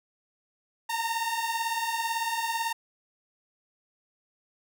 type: beating tone pair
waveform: sawtooth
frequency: 905 / 923 Hz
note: A5 / A#5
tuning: +48 / -17 cents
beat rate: 18 Hz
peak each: -28 / -26 dBFS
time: 0.89-2.73 s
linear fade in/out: 10 ms
effects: none